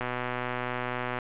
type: click train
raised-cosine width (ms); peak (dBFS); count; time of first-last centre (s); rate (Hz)
0.5; -16; 147; 0.01-1.187; 124
effects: resampled to 8000 Hz + 8-bit